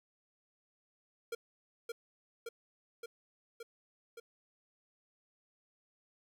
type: tone with echo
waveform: square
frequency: 464.1 Hz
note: A#4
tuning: 8 cents flat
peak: -37 dBFS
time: 1.32-1.35 s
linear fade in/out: 5 ms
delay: 570 ms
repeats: 5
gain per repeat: -2 dB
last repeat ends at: 4.2 s
effects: none